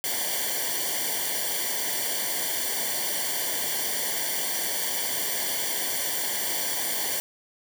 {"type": "noise with comb filter", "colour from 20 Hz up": "white", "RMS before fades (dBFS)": -28, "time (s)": [0.04, 7.2], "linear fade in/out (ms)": 0, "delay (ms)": 0.77, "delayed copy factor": -1, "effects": []}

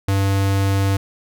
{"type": "tone", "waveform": "square", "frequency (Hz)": 98, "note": "G2", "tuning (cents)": 0, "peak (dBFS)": -16, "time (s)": [0.08, 0.97], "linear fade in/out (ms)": 5, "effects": []}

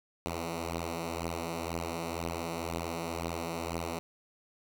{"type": "beating tone pair", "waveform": "5% pulse", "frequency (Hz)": [82.4, 84.4], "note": ["E2", "E2"], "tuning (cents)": [0, 41], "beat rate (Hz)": 2, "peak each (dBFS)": [-28, -24], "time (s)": [0.26, 3.99], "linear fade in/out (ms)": 0, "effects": []}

